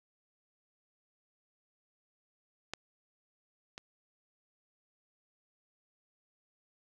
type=clicks; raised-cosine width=0.2 ms; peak=-19 / -26 dBFS; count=2; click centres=2.736 / 3.779 s; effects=none